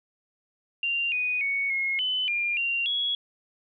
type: tone with pitch steps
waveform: sine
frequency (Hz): 2778 / 2475 / 2223 / 2161 / 3020 / 2402 / 2766 / 3345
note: F7 / D#7 / C#7 / C#7 / F#7 / D7 / F7 / G#7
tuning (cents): -10 / -10 / +4 / -45 / +35 / +38 / -17 / +12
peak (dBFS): -24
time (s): 0.83-3.15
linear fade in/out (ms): 2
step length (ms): 290
effects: none